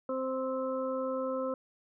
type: harmonic tone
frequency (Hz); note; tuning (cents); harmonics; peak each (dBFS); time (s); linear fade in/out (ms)
261.6; C4; 0; 1 / 2 / 4 / 5; -37 / -32 / -42 / -41; 0.09-1.54; 2
effects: none